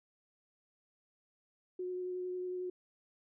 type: tone with vibrato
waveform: sine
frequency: 363.9 Hz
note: F#4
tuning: 29 cents flat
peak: -36 dBFS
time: 1.79-2.7 s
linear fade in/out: 5 ms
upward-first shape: sine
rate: 11 Hz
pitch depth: 11 cents each way
effects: none